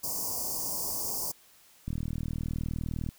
white band-stop noise, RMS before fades -33 dBFS, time 0.03-1.32 s, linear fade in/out 10 ms, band 1100 to 4700 Hz, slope 96 dB/octave
click train, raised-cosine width 5 ms, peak -21 dBFS, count 49, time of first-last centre 1.88-3.089 s, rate 39.7 Hz
effects white hiss -59 dBFS RMS until 3.18 s

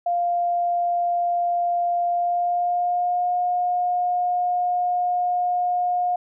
sine tone with pitch glide, 698.5 to 715.7 Hz, F5 to F5, 0 to +42 cents, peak -19 dBFS, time 0.06-6.16 s, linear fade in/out 5 ms, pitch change +42 cents, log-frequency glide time 2.08-3.33 s, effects none

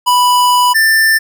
square tone pair in turn, 987.8 / 1780 Hz, B5 / A6, 0 / +20 cents, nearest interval minor seventh, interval 1020 cents, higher second, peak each -8 dBFS, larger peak neither, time 0.06-0.74 / 0.74-1.19 s, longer first, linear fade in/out 20 ms, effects none

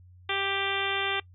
harmonic tone, 393.2 Hz, G4, 5 cents sharp, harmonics 1 / 2 / 3 / 4 / 5 / 6 / 7 / 8 / 9, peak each -35 / -35 / -35 / -35 / -35 / -35 / -35 / -35 / -35 dBFS, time 0.29-1.2 s, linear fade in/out 5 ms, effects noise-tail reverb RT60 0.1 s tail -22 dB re dry + added 90 Hz sine -50 dBFS peak until 1.34 s

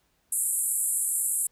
pink band-pass noise, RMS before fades -27 dBFS, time 0.32-1.47 s, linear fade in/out 5 ms, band 7800 to 12000 Hz, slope 96 dB/octave, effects pink hiss -70 dBFS RMS until 1.51 s

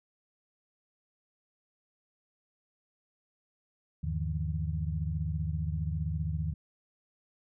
sine tone cluster, 78.7 / 99.8 / 152.4 / 167.5 Hz, D#2 / G2 / D#3 / E3, +20 / +32 / -36 / +28 cents, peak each -33 / -38 / -34 / -39 dBFS, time 4.03-6.54 s, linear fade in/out 10 ms, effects none

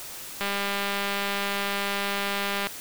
click train, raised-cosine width 0.3 ms, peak -12 dBFS, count 453, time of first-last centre 0.41-2.67 s, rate 200 Hz, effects white hiss -39 dBFS RMS until 2.8 s

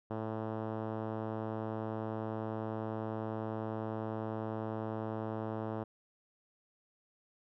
5% pulse tone with low-pass filter, 110 Hz, A2, in tune, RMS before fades -38 dBFS, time 0.1-5.84 s, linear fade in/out 10 ms, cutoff 800 Hz, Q 0.53, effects none

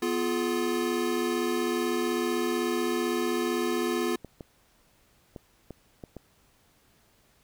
square chord, F diminished, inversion second, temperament equal with one note detuned, 246.9 / 349.2 / 425 Hz, Cb4 / F4 / Ab4, 0 / 0 / +40 cents, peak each -32 / -29 / -33 dBFS, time 0.02-4.16 s, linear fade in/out 5 ms
clicks, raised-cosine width 2 ms, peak -26 dBFS, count 6, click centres 4.247 / 4.408 / 5.362 / 5.707 / 6.038 / 6.167 s
effects pink hiss -64 dBFS RMS until 7.43 s

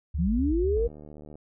sine tone with vibrato, 63 Hz, B1, 35 cents sharp, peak -26 dBFS, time 0.14-0.88 s, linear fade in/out 10 ms, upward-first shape square, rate 4 Hz, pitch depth 270 cents each way
sine linear sweep, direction up, 156.1 to 482 Hz, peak -23 dBFS, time 0.18-0.88 s, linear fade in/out 20 ms
click train, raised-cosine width 2 ms, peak -32 dBFS, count 45, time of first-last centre 0.77-1.355 s, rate 75.2 Hz
effects none

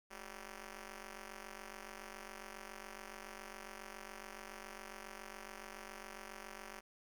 5% pulse ring-modulated tone, 193.6 Hz, G3, 21 cents flat, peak -34 dBFS, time 0.1-6.81 s, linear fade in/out 20 ms, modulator 170 Hz, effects none

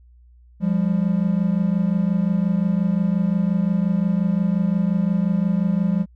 triangle tone pair together, 174.61 / 200.3 Hz, F3 / G3, 0 / +38 cents, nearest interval major second, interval 238 cents, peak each -18 dBFS, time 0.6-6.06 s, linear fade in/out 50 ms, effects added 60 Hz sine -47 dBFS peak until 6.15 s

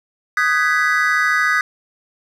triangle chord, G# minor seventh, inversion second, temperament equal with one note detuned, 1244.5 / 1507.6 / 1661.2 / 1975.5 Hz, D#6 / F#6 / G#6 / B6, 0 / +32 / 0 / 0 cents, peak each -18 dBFS, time 0.37-1.61 s, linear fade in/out 2 ms, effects none

